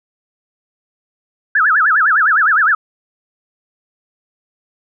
sine tone with vibrato, 1480 Hz, F#6, in tune, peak -9 dBFS, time 1.55-2.75 s, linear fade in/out 5 ms, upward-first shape sine, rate 9.8 Hz, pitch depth 290 cents each way, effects none

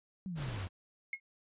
sine exponential sweep, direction down, 196.5 to 85.8 Hz, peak -37 dBFS, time 0.26-0.67 s, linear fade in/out 0 ms
pink noise, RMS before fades -43 dBFS, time 0.35-0.69 s, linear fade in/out 50 ms
sine tone with exponential decay, 2162 Hz, C#7, 44 cents flat, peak -31 dBFS, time 1.13-1.2 s, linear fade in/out 2 ms, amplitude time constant 15 ms
effects resampled to 8000 Hz

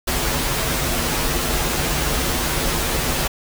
pink noise with comb filter, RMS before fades -21 dBFS, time 0.07-3.28 s, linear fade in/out 10 ms, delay 10 ms, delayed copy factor -0.75, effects none

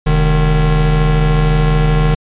square tone pair together, 42.85 / 152.6 Hz, F1 / D#3, -32 / -33 cents, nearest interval octave + minor seventh, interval 2199 cents, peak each -13 dBFS, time 0.06-2.15 s, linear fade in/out 10 ms, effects resampled to 8000 Hz

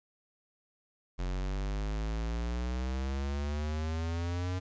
square exponential sweep, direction up, 44.67 to 92.5 Hz, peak -32 dBFS, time 1.18-4.6 s, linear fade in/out 20 ms, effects resampled to 16000 Hz + 11-bit

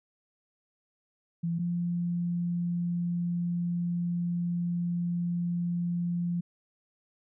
sine tone pair in turn, 168.8 / 173.55 Hz, E3 / F3, +41 / -11 cents, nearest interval unison, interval 48 cents, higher second, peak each -27 dBFS, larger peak neither, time 1.43-1.59 / 1.59-6.41 s, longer second, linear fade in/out 10 ms, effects none

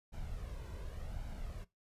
brown noise with flanger, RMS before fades -43 dBFS, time 0.12-1.65 s, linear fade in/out 20 ms, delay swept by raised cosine 1.3 to 2.02 ms, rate 0.88 Hz, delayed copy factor +0.55, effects noise-tail reverb RT60 0.2 s tail -19 dB re dry + resampled to 32000 Hz

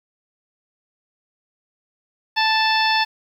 harmonic tone, 880 Hz, A5, in tune, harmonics 1 / 2 / 3 / 4 / 5 / 6, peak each -19 / -22 / -24 / -25 / -26 / -27 dBFS, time 2.36-3.05 s, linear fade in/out 20 ms, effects 8-bit

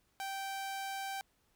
sawtooth tone, 780 Hz, G5, 9 cents flat, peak -34 dBFS, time 0.2-1.21 s, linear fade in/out 0 ms, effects pink hiss -74 dBFS RMS until 1.55 s

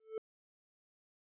triangle tone with exponential growth, 440 Hz, A4, in tune, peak -31 dBFS, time 0-0.18 s, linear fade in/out 2 ms, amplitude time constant 37 ms, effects resampled to 8000 Hz

